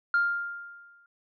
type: tone with exponential decay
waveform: sine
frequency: 1400 Hz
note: F6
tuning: 4 cents sharp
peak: -18 dBFS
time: 0.14-1.06 s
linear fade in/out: 2 ms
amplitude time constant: 200 ms
effects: tanh soft clip ceiling -17 dBFS